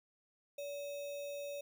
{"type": "tone with sample-and-hold", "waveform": "sine", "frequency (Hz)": 572, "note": "D5", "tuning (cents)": -46, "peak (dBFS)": -40, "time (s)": [0.58, 1.61], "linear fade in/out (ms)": 5, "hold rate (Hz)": 3150, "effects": []}